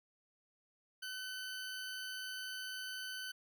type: tone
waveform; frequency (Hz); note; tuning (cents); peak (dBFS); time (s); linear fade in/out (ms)
20% pulse; 1514; F#6; +39; -37; 1.02-3.32; 10
effects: none